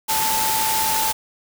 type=tone in noise; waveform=sine; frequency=880 Hz; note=A5; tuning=in tune; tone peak=-22 dBFS; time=0.08-1.13 s; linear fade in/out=20 ms; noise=white; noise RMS=-22 dBFS; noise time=0.08-1.13 s; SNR=-3 dB; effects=none